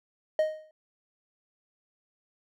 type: tone with exponential decay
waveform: triangle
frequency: 622.3 Hz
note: D#5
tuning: in tune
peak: -17 dBFS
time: 0.39-0.71 s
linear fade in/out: 2 ms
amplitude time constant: 69 ms
effects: none